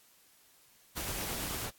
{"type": "noise with tremolo", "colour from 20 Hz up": "pink", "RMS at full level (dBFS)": -38, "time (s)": [0.96, 1.71], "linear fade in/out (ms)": 20, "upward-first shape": "sine", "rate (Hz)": 9, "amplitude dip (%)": 30}
{"type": "noise", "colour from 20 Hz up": "white", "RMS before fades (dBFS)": -41, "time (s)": [0.96, 1.66], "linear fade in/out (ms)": 10}
{"effects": ["white hiss -63 dBFS RMS until 1.78 s", "AAC 64 kbps"]}